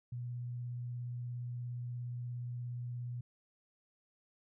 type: tone with vibrato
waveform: sine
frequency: 121.8 Hz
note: B2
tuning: 24 cents flat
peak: -38 dBFS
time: 0.12-3.21 s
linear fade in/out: 5 ms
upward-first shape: triangle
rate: 17 Hz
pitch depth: 13 cents each way
effects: none